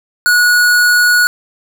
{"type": "tone", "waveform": "square", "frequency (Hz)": 1459, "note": "F#6", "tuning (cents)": -25, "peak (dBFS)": -8, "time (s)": [0.26, 1.27], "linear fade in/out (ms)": 0, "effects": []}